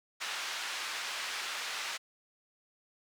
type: band-pass noise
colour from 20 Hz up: pink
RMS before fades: -38 dBFS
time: 0.2-1.98 s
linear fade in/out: 20 ms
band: 1300 to 5600 Hz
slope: 12 dB/octave
effects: none